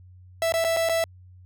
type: tone with dropouts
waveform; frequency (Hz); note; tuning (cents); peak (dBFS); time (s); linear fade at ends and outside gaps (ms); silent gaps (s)
45% pulse; 660; E5; +2; -21; 0.42-1.04; 1; 0.522-0.539 / 0.642-0.647 / 0.765-0.769 / 0.889-0.895
effects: added 91 Hz sine -46 dBFS peak until 1.45 s